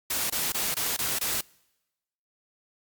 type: noise bursts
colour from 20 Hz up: white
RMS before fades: -28 dBFS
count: 6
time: 0.1-1.41 s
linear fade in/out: 5 ms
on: 200 ms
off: 22 ms
effects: noise-tail reverb RT60 1.0 s tail -26 dB re dry + Opus 48 kbps